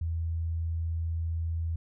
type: tone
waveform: sine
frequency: 82.41 Hz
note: E2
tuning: in tune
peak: -28 dBFS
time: 0.01-1.76 s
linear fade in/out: 5 ms
effects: none

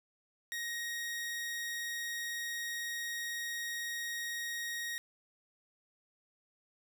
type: tone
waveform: sawtooth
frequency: 1878 Hz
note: A#6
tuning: 12 cents sharp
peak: -33 dBFS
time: 0.52-4.98 s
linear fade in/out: 0 ms
effects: none

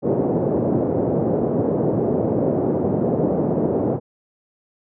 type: band-pass noise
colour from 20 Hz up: white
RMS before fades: -20 dBFS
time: 0.02-4 s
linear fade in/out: 50 ms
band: 110 to 540 Hz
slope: 24 dB/octave
effects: none

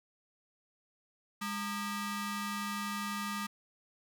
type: ring-modulated tone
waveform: sawtooth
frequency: 712 Hz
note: F5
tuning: 33 cents sharp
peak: -28 dBFS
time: 1.41-3.47 s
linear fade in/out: 10 ms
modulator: 506 Hz
effects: none

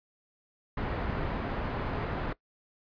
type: low-pass noise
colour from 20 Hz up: pink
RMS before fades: -33 dBFS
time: 0.77-2.33 s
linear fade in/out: 5 ms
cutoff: 1600 Hz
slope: 12 dB/octave
effects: noise-tail reverb RT60 0.1 s tail -20 dB re dry + resampled to 11025 Hz

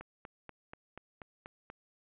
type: click train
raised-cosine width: 0.5 ms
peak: -30 dBFS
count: 8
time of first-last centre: 0.01-1.701 s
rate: 4.14 Hz
effects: resampled to 8000 Hz + 10-bit

